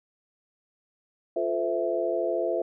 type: chord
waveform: sine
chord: F major seventh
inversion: none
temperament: equal with one note detuned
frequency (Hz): 349.2 / 440 / 513.4 / 659.3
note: F4 / A4 / C5 / E5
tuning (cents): 0 / 0 / -33 / 0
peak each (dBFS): -30 / -32 / -30 / -28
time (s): 1.36-2.62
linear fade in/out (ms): 5
effects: none